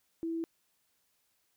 sine tone, 329.6 Hz, E4, in tune, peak -32 dBFS, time 0.23-0.44 s, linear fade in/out 0 ms, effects white hiss -75 dBFS RMS until 1.56 s

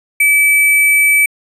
sine tone with sample-and-hold, 2300 Hz, D7, 37 cents flat, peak -7 dBFS, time 0.2-1.26 s, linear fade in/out 5 ms, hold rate 11025 Hz, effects resampled to 32000 Hz

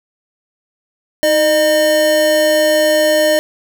square tone pair together, 315.8 / 609 Hz, D#4 / D#5, +26 / -37 cents, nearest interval major seventh, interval 1137 cents, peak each -21 / -11 dBFS, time 1.23-3.39 s, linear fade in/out 0 ms, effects none

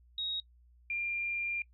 sine tone pair in turn, 3778 / 2392 Hz, A#7 / D7, +22 / +31 cents, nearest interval minor sixth, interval 791 cents, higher first, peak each -33 / -32 dBFS, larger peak second, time 0.18-0.4 / 0.9-1.62 s, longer second, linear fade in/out 2 ms, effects noise-tail reverb RT60 0.1 s tail -22 dB re dry + added 60 Hz sine -59 dBFS peak until 1.73 s

